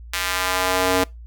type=tone with high-pass filter sweep; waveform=square; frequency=92.5 Hz; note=F#2; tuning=in tune; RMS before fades=-21 dBFS; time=0.13-1.04 s; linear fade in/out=5 ms; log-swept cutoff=1900 to 360 Hz; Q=0.94; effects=noise-tail reverb RT60 0.2 s tail -23 dB re dry + added 58 Hz sine -36 dBFS peak until 1.26 s